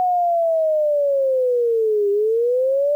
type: linear two-way sweep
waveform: sine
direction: down then up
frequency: 737 to 399.4 to 591 Hz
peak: -15 dBFS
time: 0-2.95 s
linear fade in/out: 0 ms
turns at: 2.1 s
effects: 9-bit